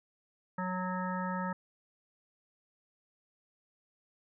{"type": "harmonic tone", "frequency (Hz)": 183.9, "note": "F#3", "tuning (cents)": -10, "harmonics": [1, 3, 5, 7, 9, 10], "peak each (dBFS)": [-35, -42, -38, -40, -45, -47], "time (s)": [0.58, 1.53], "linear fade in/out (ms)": 5, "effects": []}